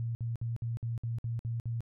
sine tone bursts, 116.2 Hz, A#2, 5 cents flat, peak -31 dBFS, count 9, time 0-1.806 s, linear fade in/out 0 ms, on 150 ms, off 57 ms, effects none

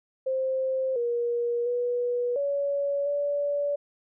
sine tone with pitch steps, 525 / 475.5 / 486.6 / 565 / 575 Hz, C5 / A#4 / B4 / C#5 / D5, +6 / +34 / -26 / +33 / -37 cents, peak -24 dBFS, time 0.26-3.76 s, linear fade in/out 10 ms, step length 700 ms, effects none

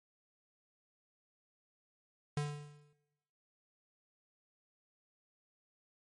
square tone with exponential decay, 146.83 Hz, D3, in tune, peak -31 dBFS, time 2.37-2.93 s, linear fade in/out 2 ms, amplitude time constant 120 ms, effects noise-tail reverb RT60 1.0 s tail -17 dB re dry + MP3 48 kbps

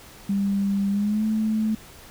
sine tone with pitch glide, 198.6 to 217.8 Hz, G3 to A3, +23 to -17 cents, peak -20 dBFS, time 0.29-1.75 s, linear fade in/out 5 ms, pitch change +160 cents, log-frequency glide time 0.9-1.25 s, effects pink hiss -46 dBFS RMS until 2.1 s

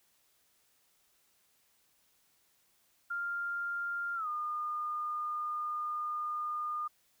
sine tone with pitch glide, 1396.9 to 1216.1 Hz, F6 to D#6, 0 to -40 cents, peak -33 dBFS, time 3.1-6.88 s, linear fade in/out 10 ms, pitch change -240 cents, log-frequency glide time 4.15-4.28 s, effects white hiss -71 dBFS RMS until 7.2 s

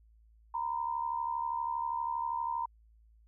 sine tone pair together, 932.3 / 1004.8 Hz, A#5 / B5, 0 / +30 cents, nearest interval minor second, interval 130 cents, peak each -33 / -36 dBFS, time 0.54-2.66 s, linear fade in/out 5 ms, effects added 55 Hz sine -59 dBFS peak until 3.27 s

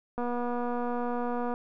click train, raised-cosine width 1 ms, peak -20 dBFS, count 330, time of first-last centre 0.18-1.54 s, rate 242 Hz, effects none

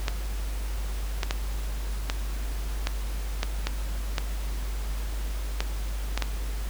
clicks, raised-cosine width 0.2 ms, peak -9 dBFS, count 11, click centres 0.082 / 1.232 / 1.309 / 2.099 / 2.871 / 3.431 / 3.67 / 4.182 / 5.605 / 6.176 / 6.223 s, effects added 50 Hz sine -28 dBFS peak until 6.69 s + pink hiss -42 dBFS RMS until 6.69 s

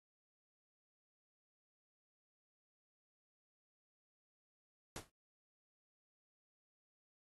pink noise with exponential decay, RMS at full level -42 dBFS, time 4.96-5.1 s, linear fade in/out 1 ms, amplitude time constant 30 ms, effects AAC 32 kbps

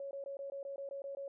sine tone bursts, 554.4 Hz, C#5, in tune, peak -40 dBFS, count 10, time 0-1.28 s, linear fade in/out 2 ms, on 110 ms, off 20 ms, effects none

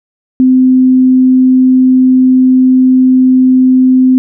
sine tone, 257.2 Hz, C4, 30 cents flat, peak -3 dBFS, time 0.4-4.18 s, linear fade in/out 0 ms, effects none

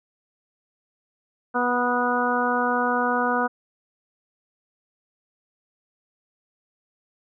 harmonic tone with a mistuned harmonic, 245 Hz, B3, 14 cents flat, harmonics 1 / 2 / 3 / 4 / 5 / 6, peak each -27 / -27 / -27 / -27 / -27 / -27 dBFS, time 1.54-3.48 s, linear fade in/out 20 ms, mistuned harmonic 5, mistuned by +17 cents, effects none

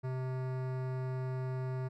sine tone with hard clipping, 129.3 Hz, C3, 20 cents flat, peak -36 dBFS, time 0.03-1.89 s, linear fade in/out 20 ms, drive 18 dB, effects none

